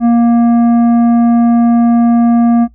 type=tone with tanh clipping; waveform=triangle; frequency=235 Hz; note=A#3; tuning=14 cents sharp; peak=-7 dBFS; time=0-2.68 s; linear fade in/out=50 ms; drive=13 dB; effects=noise-tail reverb RT60 0.1 s tail -17 dB re dry + added 58 Hz sine -40 dBFS peak until 2.74 s